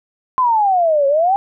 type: exponential two-way sweep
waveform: sine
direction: down then up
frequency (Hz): 1046.5 to 544 to 812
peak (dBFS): -11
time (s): 0.38-1.36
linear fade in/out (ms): 0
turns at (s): 1.07
effects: none